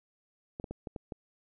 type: clicks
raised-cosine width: 2 ms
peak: -25 dBFS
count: 6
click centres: 0.599 / 0.642 / 0.71 / 0.872 / 0.962 / 1.122 s
effects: none